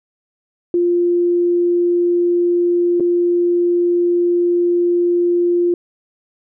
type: tone with dropouts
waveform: sine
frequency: 349.2 Hz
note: F4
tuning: in tune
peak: -12 dBFS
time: 0.74-5.74 s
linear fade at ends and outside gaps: 2 ms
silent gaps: 2.999-3.005 s
effects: none